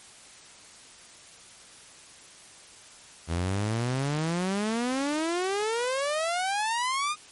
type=exponential sweep; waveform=sawtooth; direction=up; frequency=80.9 to 1244.5 Hz; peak=-22 dBFS; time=3.27-7.16 s; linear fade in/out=50 ms; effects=white hiss -50 dBFS RMS until 7.31 s + MP3 48 kbps